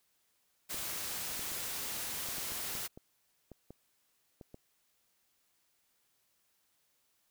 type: noise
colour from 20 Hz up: white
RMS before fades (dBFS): -39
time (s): 0.69-2.88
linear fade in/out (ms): 20
type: clicks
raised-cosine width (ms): 2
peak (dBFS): -35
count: 12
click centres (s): 0.744 / 1.394 / 1.518 / 2.287 / 2.383 / 2.52 / 2.753 / 2.975 / 3.517 / 3.706 / 4.412 / 4.544
effects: white hiss -75 dBFS RMS until 7.3 s